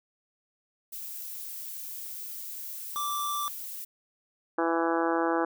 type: noise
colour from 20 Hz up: violet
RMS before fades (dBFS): -39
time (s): 0.92-3.85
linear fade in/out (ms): 10
type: tone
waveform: square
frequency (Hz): 1172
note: D6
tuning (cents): -4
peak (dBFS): -30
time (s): 2.96-3.48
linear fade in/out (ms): 0
type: harmonic tone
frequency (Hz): 166.2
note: E3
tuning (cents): +15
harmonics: 2 / 3 / 4 / 5 / 6 / 7 / 8 / 9 / 10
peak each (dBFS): -28 / -31 / -34 / -32 / -35 / -35 / -37 / -37 / -41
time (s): 4.58-5.45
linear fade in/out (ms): 5
effects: none